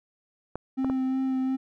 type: clicks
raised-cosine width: 1 ms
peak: -18 dBFS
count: 3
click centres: 0.556 / 0.846 / 0.899 s
type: tone with vibrato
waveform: triangle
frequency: 262.4 Hz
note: C4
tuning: 5 cents sharp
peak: -22 dBFS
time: 0.77-1.57 s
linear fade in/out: 20 ms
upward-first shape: sine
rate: 2.8 Hz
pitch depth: 14 cents each way
effects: none